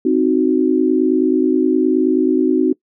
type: chord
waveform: sine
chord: C diminished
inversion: none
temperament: equal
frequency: 261.6 / 311.1 / 370 Hz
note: C4 / Eb4 / Gb4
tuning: 0 / 0 / 0 cents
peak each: -16 dBFS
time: 0.05-2.73 s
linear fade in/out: 5 ms
effects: noise-tail reverb RT60 0.1 s tail -23 dB re dry